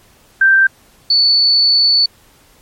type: tone pair in turn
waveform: sine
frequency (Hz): 1568 / 4468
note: G6 / C#8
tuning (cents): 0 / +13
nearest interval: octave + tritone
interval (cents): 1813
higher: second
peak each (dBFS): -6 / -8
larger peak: first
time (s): 0.41-0.67 / 1.1-2.06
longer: second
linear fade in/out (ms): 5
effects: pink hiss -49 dBFS RMS until 2.61 s + MP3 64 kbps